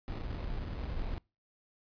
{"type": "noise with sample-and-hold", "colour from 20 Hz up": "brown", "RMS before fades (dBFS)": -37, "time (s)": [0.08, 1.18], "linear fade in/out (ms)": 0, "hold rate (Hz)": 1575, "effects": ["noise-tail reverb RT60 0.3 s tail -26 dB re dry", "resampled to 11025 Hz"]}